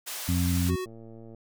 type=band-pass noise; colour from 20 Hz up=white; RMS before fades=-36 dBFS; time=0.06-0.71 s; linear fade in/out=20 ms; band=580 to 16000 Hz; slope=12 dB/octave
type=harmonic tone; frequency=88.4 Hz; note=F2; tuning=22 cents sharp; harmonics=1 / 2 / 3; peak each=-25 / -28 / -30 dBFS; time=0.28-0.76 s; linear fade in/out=10 ms
type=tone; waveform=square; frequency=370 Hz; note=F#4; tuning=in tune; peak=-31 dBFS; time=0.68-0.86 s; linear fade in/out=20 ms
type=click train; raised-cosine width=2 ms; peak=-34 dBFS; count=56; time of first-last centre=0.86-1.347 s; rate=113 Hz
effects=none